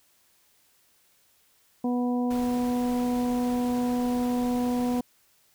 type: harmonic tone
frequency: 245.6 Hz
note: B3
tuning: 9 cents flat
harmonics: 1 / 2 / 3 / 4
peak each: -24 / -33 / -35 / -40 dBFS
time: 1.84-5.01 s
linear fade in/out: 5 ms
type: noise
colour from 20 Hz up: pink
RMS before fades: -42 dBFS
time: 2.3-5.01 s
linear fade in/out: 10 ms
effects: white hiss -64 dBFS RMS until 5.54 s